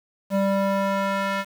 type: tone with band-pass filter sweep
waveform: square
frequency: 196.3 Hz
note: G3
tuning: 3 cents sharp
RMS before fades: -23 dBFS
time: 0.3-1.45 s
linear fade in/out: 50 ms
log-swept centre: 490 to 1600 Hz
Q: 1
effects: 7-bit